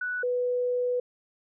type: tone pair in turn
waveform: sine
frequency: 1480 / 493.9 Hz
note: F#6 / B4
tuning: 0 / 0 cents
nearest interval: octave + perfect fifth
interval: 1900 cents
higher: first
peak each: -28 / -24 dBFS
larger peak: second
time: 0.01-0.23 / 0.23-1 s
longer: second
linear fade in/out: 5 ms
effects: none